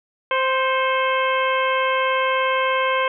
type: harmonic tone with a mistuned harmonic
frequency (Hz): 523.3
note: C5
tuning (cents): 0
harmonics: 1 / 2 / 3 / 4 / 5 / 6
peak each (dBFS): -22 / -21 / -26 / -27 / -29 / -31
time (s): 0.31-3.08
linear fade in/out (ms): 2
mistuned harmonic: 4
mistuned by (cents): +54
effects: none